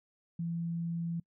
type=tone; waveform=sine; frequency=168.4 Hz; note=E3; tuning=37 cents sharp; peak=-32 dBFS; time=0.39-1.2 s; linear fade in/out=5 ms; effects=noise-tail reverb RT60 0.1 s tail -25 dB re dry